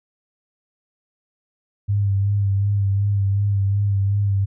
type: tone with vibrato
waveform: sine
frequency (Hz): 100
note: G2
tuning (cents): +35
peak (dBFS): -16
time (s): 1.88-4.46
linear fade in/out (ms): 20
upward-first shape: sine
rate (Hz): 2.7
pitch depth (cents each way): 34
effects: none